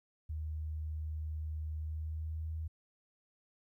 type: tone with pitch glide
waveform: sine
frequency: 77.6 to 79.64 Hz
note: D#2 to D#2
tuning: -4 to +41 cents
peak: -36 dBFS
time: 0.29-2.68 s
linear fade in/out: 10 ms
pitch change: +45 cents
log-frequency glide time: 1.75-2.54 s
effects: 13-bit